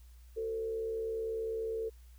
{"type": "tone with frequency modulation", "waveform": "sine", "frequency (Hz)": 447.6, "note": "A4", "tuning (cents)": 30, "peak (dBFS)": -33, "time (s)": [0.36, 1.9], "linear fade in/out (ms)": 20, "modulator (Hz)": 70.6, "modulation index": 0.45, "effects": ["added 60 Hz sine -52 dBFS peak until 2.18 s", "white hiss -68 dBFS RMS until 2.18 s"]}